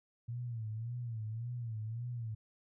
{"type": "tone with vibrato", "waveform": "sine", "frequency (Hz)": 115.1, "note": "A#2", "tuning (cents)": -22, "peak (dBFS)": -37, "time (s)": [0.28, 2.35], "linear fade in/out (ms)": 10, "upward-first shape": "sine", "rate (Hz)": 1.8, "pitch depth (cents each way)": 110, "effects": []}